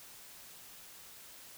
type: silence
effects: white hiss -53 dBFS RMS until 1.57 s